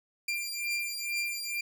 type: beating tone pair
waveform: sawtooth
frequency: 2379 / 2381.2 Hz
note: D7 / D7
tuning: +22 / +23 cents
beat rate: 2.2 Hz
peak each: -31 dBFS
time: 0.28-1.61 s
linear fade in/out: 5 ms
effects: none